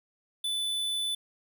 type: tone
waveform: square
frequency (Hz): 3494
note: A7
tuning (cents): -13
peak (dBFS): -29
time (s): 0.44-1.15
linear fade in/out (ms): 5
effects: none